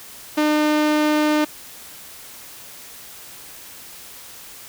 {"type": "tone with low-pass filter", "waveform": "sawtooth", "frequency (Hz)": 302.5, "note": "D#4", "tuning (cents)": -49, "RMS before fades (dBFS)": -18, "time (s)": [0.37, 1.45], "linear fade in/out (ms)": 10, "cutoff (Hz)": 5400, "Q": 0.6, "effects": ["white hiss -40 dBFS RMS until 4.68 s"]}